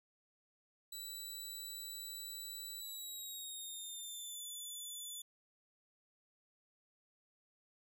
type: tone with pitch glide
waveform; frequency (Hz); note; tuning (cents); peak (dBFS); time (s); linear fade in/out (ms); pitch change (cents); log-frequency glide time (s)
15% pulse; 3951 to 3480; B7 to A7; 0 to -20; -38; 0.92-5.22; 5; -220; 2.78-4.44
effects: none